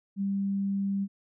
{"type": "tone", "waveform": "sine", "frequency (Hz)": 197.4, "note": "G3", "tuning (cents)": 12, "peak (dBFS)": -26, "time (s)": [0.16, 1.08], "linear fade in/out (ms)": 50, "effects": []}